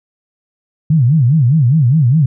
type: tone with vibrato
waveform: sine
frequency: 138.59 Hz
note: C#3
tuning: in tune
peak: -7 dBFS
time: 0.9-2.26 s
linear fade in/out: 5 ms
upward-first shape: sine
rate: 4.9 Hz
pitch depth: 290 cents each way
effects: none